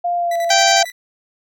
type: tone with pitch glide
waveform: sine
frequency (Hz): 700 to 681.3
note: F5 to F5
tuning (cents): +4 to -43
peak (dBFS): -16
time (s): 0.04-0.85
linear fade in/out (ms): 10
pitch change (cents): -47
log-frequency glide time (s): 0.16-0.38
type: tone with tremolo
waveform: sawtooth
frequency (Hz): 1975.5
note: B6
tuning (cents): 0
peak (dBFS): -24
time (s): 0.31-0.92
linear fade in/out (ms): 5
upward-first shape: square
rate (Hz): 11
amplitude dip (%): 75
type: harmonic tone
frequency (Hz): 780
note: G5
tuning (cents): -9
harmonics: 1 / 2 / 3 / 4 / 5 / 6 / 7 / 8 / 9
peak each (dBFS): -16 / -19 / -22 / -22 / -22 / -20 / -25 / -22 / -23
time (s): 0.5-0.83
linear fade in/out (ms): 5
effects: none